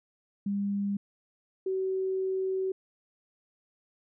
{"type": "tone pair in turn", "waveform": "sine", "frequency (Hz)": [200.8, 379.1], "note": ["G3", "F#4"], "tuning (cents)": [42, 42], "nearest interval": "major seventh", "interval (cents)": 1100, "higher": "second", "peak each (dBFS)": -27, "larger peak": "neither", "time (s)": [[0.46, 0.97], [1.66, 2.72]], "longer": "second", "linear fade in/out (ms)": 5, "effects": []}